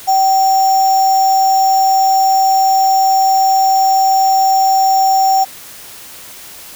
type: tone with sample-and-hold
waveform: sine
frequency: 770 Hz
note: G5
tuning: 31 cents flat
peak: -8 dBFS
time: 0.07-5.45 s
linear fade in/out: 20 ms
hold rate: 6300 Hz
effects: white hiss -34 dBFS RMS until 6.75 s